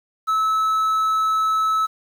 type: tone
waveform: triangle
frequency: 1300 Hz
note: E6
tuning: 24 cents flat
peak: -15 dBFS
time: 0.27-1.87 s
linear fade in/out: 20 ms
effects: 8-bit